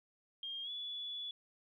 sine tone with pitch glide, 3216 to 3427 Hz, G7 to A7, +44 to -46 cents, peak -40 dBFS, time 0.43-1.31 s, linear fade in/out 2 ms, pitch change +110 cents, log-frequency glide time 0.63-0.7 s, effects 13-bit

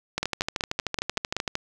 two click trains, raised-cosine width 0.2 ms, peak -9 / -9 dBFS, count 19 / 7, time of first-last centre 0.18-1.554 / 0.23-1.366 s, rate 13.1 / 5.28 Hz, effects none

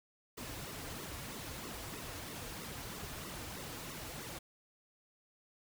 pink noise with flanger, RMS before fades -45 dBFS, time 0.37-4.39 s, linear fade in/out 10 ms, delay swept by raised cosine 1.2 to 5.4 ms, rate 3.1 Hz, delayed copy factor -0.75, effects none

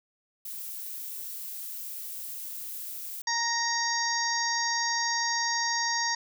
violet noise, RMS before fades -38 dBFS, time 0.45-3.22 s, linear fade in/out 5 ms
harmonic tone, 932.3 Hz, A#5, in tune, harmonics 1 / 2 / 4 / 5 / 6 / 7, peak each -31 / -31 / -43 / -33 / -32 / -35 dBFS, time 3.27-6.15 s, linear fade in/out 5 ms
effects none

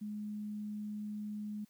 sine tone, 209.9 Hz, G#3, 19 cents sharp, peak -38 dBFS, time 0.01-1.65 s, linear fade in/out 10 ms, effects white hiss -71 dBFS RMS until 1.69 s

